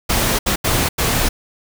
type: noise bursts at uneven times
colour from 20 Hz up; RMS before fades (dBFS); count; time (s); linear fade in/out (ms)
pink; -17; 4; 0.09-0.39 / 0.46-0.56 / 0.64-0.89 / 0.98-1.29; 10
effects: none